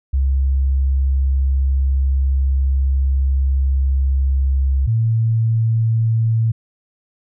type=tone pair in turn; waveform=sine; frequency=67.2 / 113.02 Hz; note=C2 / A2; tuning=+47 / +47 cents; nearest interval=major sixth; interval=900 cents; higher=second; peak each=-13 dBFS; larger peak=neither; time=0.13-4.87 / 4.87-6.52 s; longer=first; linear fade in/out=10 ms; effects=none